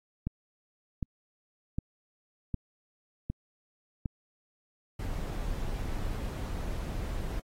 click train, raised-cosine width 5 ms, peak -19 dBFS, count 6, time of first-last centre 0.27-4.058 s, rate 1.32 Hz
brown noise, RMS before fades -34 dBFS, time 4.99-7.4 s, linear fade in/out 5 ms
effects AAC 48 kbps

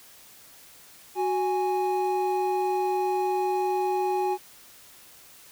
triangle tone pair together, 370 / 828.6 Hz, F#4 / G#5, 0 / -4 cents, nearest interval octave + major second, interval 1396 cents, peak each -24 / -24 dBFS, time 1.15-4.38 s, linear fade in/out 50 ms, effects white hiss -51 dBFS RMS until 5.51 s

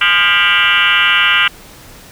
sine tone with frequency modulation, 2155 Hz, C#7, 49 cents flat, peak -8 dBFS, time 0.01-1.48 s, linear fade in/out 5 ms, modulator 187 Hz, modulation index 5, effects pink hiss -38 dBFS RMS until 2.11 s

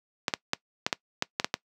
clicks, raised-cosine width 0.2 ms, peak -7 dBFS, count 9, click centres 0.282 / 0.338 / 0.534 / 0.865 / 0.928 / 1.224 / 1.399 / 1.445 / 1.541 s, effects noise-tail reverb RT60 0.1 s tail -22 dB re dry + high-pass 150 Hz 12 dB/octave

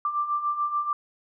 sine beating tone pair, 1174.7 / 1181.6 Hz, D6 / D6, 0 / +10 cents, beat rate 6.9 Hz, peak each -31 / -25 dBFS, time 0.05-0.93 s, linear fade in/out 2 ms, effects none

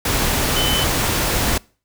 sine tone in noise, 3035 Hz, F#7, 43 cents sharp, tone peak -20 dBFS, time 0.56-0.84 s, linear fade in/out 5 ms, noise pink, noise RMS -19 dBFS, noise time 0.05-1.58 s, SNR -4 dB, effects noise-tail reverb RT60 0.4 s tail -25 dB re dry

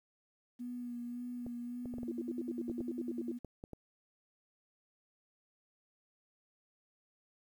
sine tone with vibrato, 242.5 Hz, B3, 31 cents flat, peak -39 dBFS, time 0.59-3.39 s, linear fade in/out 20 ms, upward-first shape sine, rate 1.8 Hz, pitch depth 22 cents each way
clicks, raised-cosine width 2 ms, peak -32 dBFS, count 10, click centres 1.465 / 1.857 / 1.939 / 1.984 / 2.032 / 2.697 / 2.806 / 3.447 / 3.639 / 3.733 s
sine tone bursts, 335.4 Hz, E4, 30 cents sharp, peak -35 dBFS, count 13, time 2.08-3.316 s, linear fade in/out 2 ms, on 36 ms, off 64 ms
effects 11-bit

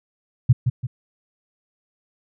sine tone with echo, 123.8 Hz, B2, 5 cents sharp, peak -8 dBFS, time 0.49-0.53 s, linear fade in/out 10 ms, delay 170 ms, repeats 2, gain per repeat -7 dB, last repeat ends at 0.87 s, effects none

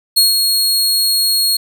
sawtooth tone with ADSR envelope, 4301 Hz, C8, 47 cents sharp, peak -4 dBFS, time 0.16-1.57 s, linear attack 16 ms, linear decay 150 ms, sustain -5 dB, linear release 6 ms, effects none

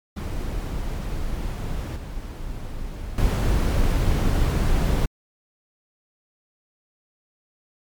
brown noise with level steps, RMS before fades -27 / -32 / -19 dBFS, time 0.16-5.06 s, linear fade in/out 10 ms, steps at 1.96 / 3.18 s, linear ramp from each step 2 ms, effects MP3 96 kbps

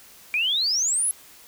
sine exponential sweep, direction up, 2350 to 11280 Hz, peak -20 dBFS, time 0.34-1.11 s, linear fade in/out 0 ms, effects white hiss -49 dBFS RMS until 1.47 s

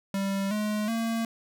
square tone with pitch steps, 196 / 211.3 / 227.8 Hz, G3 / G#3 / A#3, 0 / +30 / -40 cents, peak -27 dBFS, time 0.14-1.25 s, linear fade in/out 2 ms, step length 370 ms, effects none

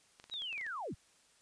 clicks, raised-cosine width 0.2 ms, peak -35 dBFS, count 9, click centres 0.199 / 0.241 / 0.298 / 0.339 / 0.42 / 0.528 / 0.579 / 0.612 / 0.665 s
sine linear sweep, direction down, 3944 to 34.35 Hz, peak -38 dBFS, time 0.31-0.95 s, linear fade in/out 20 ms
effects white hiss -67 dBFS RMS until 1.41 s + resampled to 22050 Hz

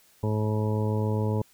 harmonic tone, 107.3 Hz, A2, 43 cents flat, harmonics 1 / 2 / 3 / 4 / 5 / 6 / 8 / 9, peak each -25 / -31 / -37 / -32 / -36 / -45 / -40 / -40 dBFS, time 0.23-1.42 s, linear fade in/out 5 ms, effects white hiss -60 dBFS RMS until 1.53 s

